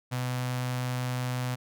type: tone with notch filter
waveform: sawtooth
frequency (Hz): 125.7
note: B2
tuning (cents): +31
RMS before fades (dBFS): -31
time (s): 0.11-1.56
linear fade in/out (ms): 20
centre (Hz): 350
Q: 1.2
effects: none